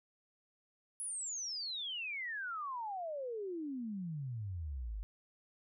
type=exponential sweep; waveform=sine; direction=down; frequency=10548 to 47 Hz; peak=-38 dBFS; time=1-5.03 s; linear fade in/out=0 ms; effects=none